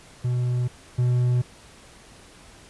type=tone pair in turn; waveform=triangle; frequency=123.47 / 123.47 Hz; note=B2 / B2; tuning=0 / 0 cents; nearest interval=unison; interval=0 cents; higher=neither; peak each=-19 / -16 dBFS; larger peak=second; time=0.24-0.68 / 0.98-1.42 s; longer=neither; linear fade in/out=10 ms; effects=pink hiss -49 dBFS RMS until 2.69 s + resampled to 24000 Hz